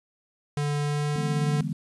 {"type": "tone with pitch glide", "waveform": "square", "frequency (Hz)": [146.2, 147.56], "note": ["D3", "D3"], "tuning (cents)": [-7, 9], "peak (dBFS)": -25, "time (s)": [0.57, 1.61], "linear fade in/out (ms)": 2, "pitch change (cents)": 16, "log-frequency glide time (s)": [0.8, 1.07]}
{"type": "chord", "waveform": "sine", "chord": "E dominant seventh", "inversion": "third", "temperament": "equal", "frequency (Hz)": [146.83, 164.81, 207.7, 246.9], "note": ["D3", "E3", "G#3", "B3"], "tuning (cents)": [0, 0, 0, 0], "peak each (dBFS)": [-32, -31, -33, -35], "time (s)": [1.16, 1.73], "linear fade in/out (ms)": 2}
{"effects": ["resampled to 24000 Hz", "9-bit"]}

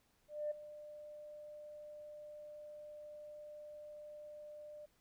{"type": "tone with ADSR envelope", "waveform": "sine", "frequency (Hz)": 598, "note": "D5", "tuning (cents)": 31, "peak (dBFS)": -34, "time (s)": [0.28, 4.86], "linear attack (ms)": 230, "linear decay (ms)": 10, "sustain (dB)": -15, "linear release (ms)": 10, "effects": ["tanh soft clip ceiling -30 dBFS", "pink hiss -75 dBFS RMS until 5 s"]}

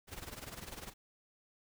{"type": "noise with tremolo", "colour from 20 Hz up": "pink", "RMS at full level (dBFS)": -44, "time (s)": [0.07, 0.94], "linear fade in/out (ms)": 50, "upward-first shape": "sine", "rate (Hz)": 20, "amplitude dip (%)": 75, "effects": []}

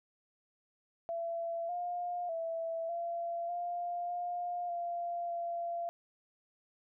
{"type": "tone with pitch steps", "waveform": "sine", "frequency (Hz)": [673, 707, 660, 683, 700, 706, 692, 686], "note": ["E5", "F5", "E5", "F5", "F5", "F5", "F5", "F5"], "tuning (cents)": [36, 21, 2, -39, 4, 19, -16, -31], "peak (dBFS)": -34, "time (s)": [1.09, 5.89], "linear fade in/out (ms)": 0, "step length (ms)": 600, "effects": []}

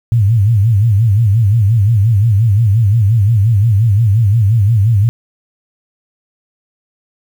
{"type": "tone with vibrato", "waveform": "sine", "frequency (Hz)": 107.3, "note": "A2", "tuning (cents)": -43, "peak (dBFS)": -7, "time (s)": [0.12, 5.09], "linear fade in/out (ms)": 0, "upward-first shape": "sine", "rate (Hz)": 5.7, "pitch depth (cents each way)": 180, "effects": ["7-bit"]}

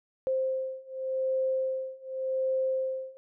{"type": "beating tone pair", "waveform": "sine", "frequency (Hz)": [524, 524.87], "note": ["C5", "C5"], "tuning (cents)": [2, 5], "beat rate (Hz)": 0.87, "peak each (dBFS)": [-31, -30], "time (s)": [0.27, 3.17], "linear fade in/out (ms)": 0, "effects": []}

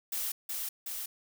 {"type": "noise with echo", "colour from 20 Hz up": "blue", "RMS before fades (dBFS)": -34, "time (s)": [0.12, 0.32], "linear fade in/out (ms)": 5, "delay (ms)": 370, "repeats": 2, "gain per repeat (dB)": -2, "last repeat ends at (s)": 1.06, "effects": []}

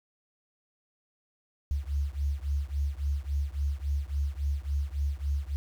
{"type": "beating tone pair", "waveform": "sine", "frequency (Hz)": [69.3, 72.9], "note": ["C#2", "D2"], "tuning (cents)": [0, -12], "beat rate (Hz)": 3.6, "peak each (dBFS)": [-30, -31], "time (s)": [1.71, 5.56], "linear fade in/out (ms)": 0, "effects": ["9-bit"]}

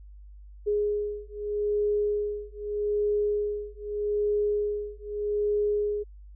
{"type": "beating tone pair", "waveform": "sine", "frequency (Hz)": [415.3, 416.11], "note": ["G#4", "G#4"], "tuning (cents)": [0, 3], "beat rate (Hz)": 0.81, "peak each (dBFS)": -28, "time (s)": [0.66, 6.04], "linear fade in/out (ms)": 20, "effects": ["added 50 Hz sine -44 dBFS peak until 6.35 s"]}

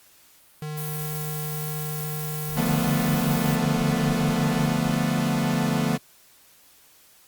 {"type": "tone", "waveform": "square", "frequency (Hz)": 152.1, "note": "D#3", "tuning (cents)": -39, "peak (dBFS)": -30, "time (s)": [0.62, 4.69], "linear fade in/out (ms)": 2}
{"type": "noise", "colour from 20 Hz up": "violet", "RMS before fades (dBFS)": -34, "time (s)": [0.77, 3.56], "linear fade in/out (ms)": 5}
{"type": "noise with tremolo", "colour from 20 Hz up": "brown", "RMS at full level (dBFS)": -39, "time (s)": [2.49, 4.95], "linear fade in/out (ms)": 0, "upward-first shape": "sine", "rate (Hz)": 6.3, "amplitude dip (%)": 65}
{"type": "chord", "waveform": "45% pulse", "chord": "B half-diminished seventh", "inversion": "first", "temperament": "equal", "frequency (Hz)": [146.83, 174.61, 220, 246.9], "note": ["D3", "F3", "A3", "B3"], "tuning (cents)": [0, 0, 0, 0], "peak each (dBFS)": -27, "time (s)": [2.56, 5.98], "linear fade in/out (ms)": 20}
{"effects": ["white hiss -55 dBFS RMS until 7.27 s", "Opus 48 kbps"]}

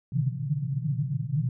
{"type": "band-pass noise", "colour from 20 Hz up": "white", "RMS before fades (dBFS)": -28, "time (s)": [0.12, 1.49], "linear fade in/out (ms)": 2, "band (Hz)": [120, 160], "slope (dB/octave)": 96, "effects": []}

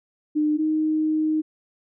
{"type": "tone pair in turn", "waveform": "sine", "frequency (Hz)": [302.5, 311], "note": ["D#4", "D#4"], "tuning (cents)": [-49, -1], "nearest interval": "unison", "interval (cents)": 48, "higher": "second", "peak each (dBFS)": [-18, -19], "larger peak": "first", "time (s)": [[0.35, 0.58], [0.58, 1.42]], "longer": "second", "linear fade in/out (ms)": 20, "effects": []}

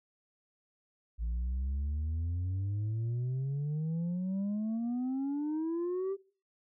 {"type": "exponential sweep", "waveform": "sine", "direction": "up", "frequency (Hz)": [55, 396.4], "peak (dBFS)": -28, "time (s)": [1.18, 6.17], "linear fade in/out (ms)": 50, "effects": ["noise-tail reverb RT60 0.4 s tail -21 dB re dry", "tanh soft clip ceiling -30 dBFS"]}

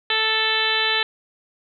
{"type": "harmonic tone", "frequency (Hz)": 440, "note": "A4", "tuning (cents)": 0, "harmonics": [1, 2, 3, 4, 5, 6, 7, 8, 9], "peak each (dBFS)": [-30, -29, -30, -24, -29, -27, -26, -26, -26], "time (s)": [0.1, 1.03], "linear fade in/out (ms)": 2, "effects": []}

